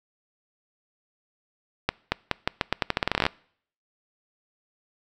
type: accelerating click train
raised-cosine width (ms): 0.3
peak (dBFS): -5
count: 19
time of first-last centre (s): 1.89-3.265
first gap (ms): 230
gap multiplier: 0.84
effects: noise-tail reverb RT60 0.6 s tail -25 dB re dry